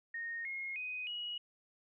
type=tone with pitch steps; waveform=sine; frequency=1852 / 2152 / 2501 / 2906 Hz; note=A#6 / C7 / D#7 / F#7; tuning=-12 / +48 / +8 / -32 cents; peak=-38 dBFS; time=0.14-1.38 s; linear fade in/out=5 ms; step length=310 ms; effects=none